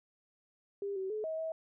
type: tone with pitch steps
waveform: sine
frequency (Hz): 400.3 / 381 / 428.6 / 637 / 644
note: G4 / G4 / A4 / D#5 / E5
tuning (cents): +36 / -49 / -45 / +41 / -41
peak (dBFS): -34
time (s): 0.82-1.52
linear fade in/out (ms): 2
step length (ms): 140
effects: none